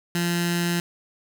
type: tone with notch filter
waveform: 15% pulse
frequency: 172.8 Hz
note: F3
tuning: 18 cents flat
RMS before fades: -24 dBFS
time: 0.15-0.8 s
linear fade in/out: 2 ms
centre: 560 Hz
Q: 0.5
effects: none